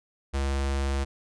square tone with notch filter, 68.5 Hz, C#2, 20 cents flat, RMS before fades -27 dBFS, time 0.33-1.05 s, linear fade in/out 20 ms, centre 140 Hz, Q 0.79, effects resampled to 22050 Hz

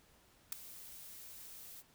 blue noise with ADSR envelope, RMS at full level -33 dBFS, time 0.52-1.83 s, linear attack 5 ms, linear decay 5 ms, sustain -19 dB, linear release 36 ms, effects pink hiss -67 dBFS RMS until 1.94 s

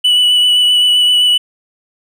triangle tone with vibrato, 2960 Hz, F#7, in tune, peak -6 dBFS, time 0.04-1.38 s, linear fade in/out 10 ms, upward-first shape sine, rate 7.7 Hz, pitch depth 16 cents each way, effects none

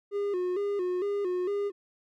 triangle tone with vibrato, 382.8 Hz, G4, 41 cents flat, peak -25 dBFS, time 0.11-1.72 s, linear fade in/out 50 ms, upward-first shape square, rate 2.2 Hz, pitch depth 100 cents each way, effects none

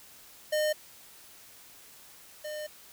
square tone pair in turn, 610 / 606.1 Hz, D#5 / D#5, -34 / -46 cents, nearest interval unison, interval 12 cents, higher first, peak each -26 / -36 dBFS, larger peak first, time 0.52-0.73 / 2.44-2.67 s, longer second, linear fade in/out 10 ms, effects white hiss -53 dBFS RMS until 2.92 s

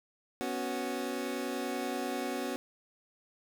25% pulse chord, B suspended second, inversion none, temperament equal, 246.9 / 277.2 / 370 Hz, B3 / C#4 / F#4, 0 / 0 / 0 cents, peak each -34 dBFS, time 0.41-2.56 s, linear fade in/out 0 ms, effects none

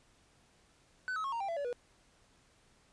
triangle tone with pitch steps, 1507 / 1282 / 1090.5 / 927.7 / 789.1 / 671.3 / 571 / 485.8 Hz, F#6 / E6 / C#6 / A#5 / G5 / E5 / D5 / B4, +31 / -49 / -29 / -9 / +11 / +31 / -49 / -29 cents, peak -32 dBFS, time 1.08-1.728 s, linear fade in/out 0 ms, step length 81 ms, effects pink hiss -67 dBFS RMS until 2.92 s + resampled to 22050 Hz

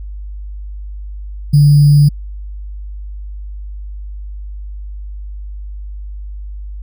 sine tone with sample-and-hold, 145.6 Hz, D3, 15 cents flat, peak -4 dBFS, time 1.53-2.09 s, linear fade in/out 10 ms, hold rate 4900 Hz, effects added 50 Hz sine -24 dBFS peak until 6.82 s

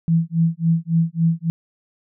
sine tone with tremolo, 165.3 Hz, E3, 5 cents sharp, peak -12 dBFS, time 0.08-1.5 s, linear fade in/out 0 ms, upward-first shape sine, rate 3.6 Hz, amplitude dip 100%, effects none

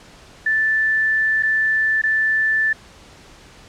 sine tone with dropouts, 1760 Hz, A6, in tune, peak -15 dBFS, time 0.46-2.73 s, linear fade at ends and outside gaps 5 ms, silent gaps 1.426-1.432 / 2.017-2.036 s, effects pink hiss -45 dBFS RMS until 3.68 s + low-pass 7000 Hz 12 dB/octave

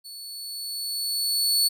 sawtooth tone with level ramp, 4435 Hz, C#8, in tune, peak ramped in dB -36 to -15 dBFS, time 0.04-1.69 s, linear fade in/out 20 ms, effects none

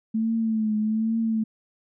sine tone with vibrato, 220 Hz, A3, in tune, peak -21 dBFS, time 0.14-1.44 s, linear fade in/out 10 ms, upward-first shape triangle, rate 1.2 Hz, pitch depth 60 cents each way, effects none

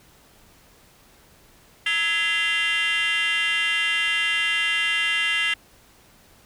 sine tone with frequency modulation, 2410 Hz, D7, 44 cents sharp, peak -17 dBFS, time 1.86-5.54 s, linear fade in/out 5 ms, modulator 370 Hz, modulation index 2.2, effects tanh soft clip ceiling -19 dBFS + pink hiss -54 dBFS RMS until 6.45 s

